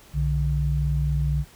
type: tone pair together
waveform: sine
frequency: 62.57 / 146.6 Hz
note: B1 / D3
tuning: +23 / -3 cents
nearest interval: octave + minor third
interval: 1474 cents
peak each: -23 / -23 dBFS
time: 0.13-1.45 s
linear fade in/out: 50 ms
effects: pink hiss -51 dBFS RMS until 1.55 s